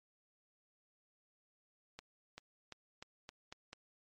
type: accelerating click train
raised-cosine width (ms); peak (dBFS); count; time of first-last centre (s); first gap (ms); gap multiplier
0.2; -30; 7; 1.99-3.731; 390; 0.88
effects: MP3 48 kbps